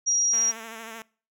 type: tone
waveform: sine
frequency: 5710 Hz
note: F8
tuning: 37 cents sharp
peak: -20 dBFS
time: 0.06-0.52 s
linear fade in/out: 20 ms
type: tone with vibrato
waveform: 5% pulse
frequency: 225.2 Hz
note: A3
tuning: 40 cents sharp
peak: -26 dBFS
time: 0.33-1.02 s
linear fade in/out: 2 ms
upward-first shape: sine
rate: 13 Hz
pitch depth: 39 cents each way
effects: noise-tail reverb RT60 0.4 s tail -23 dB re dry